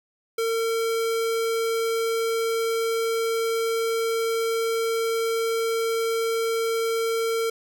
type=tone; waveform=square; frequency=454.7 Hz; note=A#4; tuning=43 cents flat; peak=-23 dBFS; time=0.38-7.5 s; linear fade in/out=5 ms; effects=10-bit